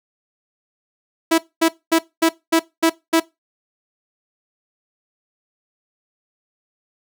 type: tone bursts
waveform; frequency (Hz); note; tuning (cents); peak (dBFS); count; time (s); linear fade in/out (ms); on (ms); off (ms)
sawtooth; 327.5; E4; -11; -8; 7; 1.31-3.201; 10; 73; 230
effects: noise-tail reverb RT60 0.2 s tail -19 dB re dry